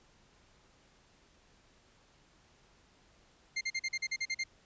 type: tone bursts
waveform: sawtooth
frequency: 2106 Hz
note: C7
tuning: 11 cents sharp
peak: -28 dBFS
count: 10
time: 3.56-4.439 s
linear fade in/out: 10 ms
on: 51 ms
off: 41 ms
effects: pink hiss -65 dBFS RMS until 4.65 s + resampled to 16000 Hz